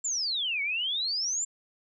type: exponential two-way sweep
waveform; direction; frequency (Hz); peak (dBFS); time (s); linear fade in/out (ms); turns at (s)
sine; down then up; 7459 to 2191 to 7459; -27; 0.04-1.45; 10; 0.62
effects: none